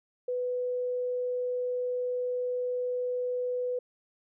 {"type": "tone", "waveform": "sine", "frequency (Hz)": 496.6, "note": "B4", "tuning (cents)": 9, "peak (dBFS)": -28, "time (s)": [0.28, 3.79], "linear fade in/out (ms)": 5, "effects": []}